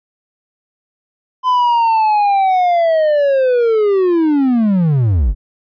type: linear sweep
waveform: triangle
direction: down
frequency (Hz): 1022 to 39.8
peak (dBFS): -8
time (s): 1.43-5.35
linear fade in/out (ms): 50
effects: resampled to 11025 Hz